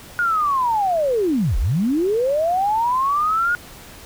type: linear two-way sweep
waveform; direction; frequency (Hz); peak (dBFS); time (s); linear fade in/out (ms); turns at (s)
sine; down then up; 1450 to 31.91 to 1450; -16; 0.19-3.55; 0; 1.58
effects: pink hiss -41 dBFS RMS until 4.05 s